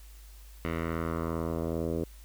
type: tone with low-pass filter sweep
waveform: 10% pulse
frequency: 82.41 Hz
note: E2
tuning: in tune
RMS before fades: -32 dBFS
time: 0.65-2.04 s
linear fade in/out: 0 ms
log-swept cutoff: 2300 to 470 Hz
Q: 1.7
effects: added 51 Hz sine -47 dBFS peak until 2.24 s + white hiss -58 dBFS RMS until 2.24 s